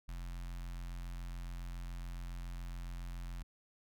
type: tone with notch filter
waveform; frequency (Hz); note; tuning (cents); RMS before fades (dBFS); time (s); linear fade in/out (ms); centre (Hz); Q
square; 43.58; F1; -3; -43; 0.08-3.43; 10; 430; 0.61
effects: none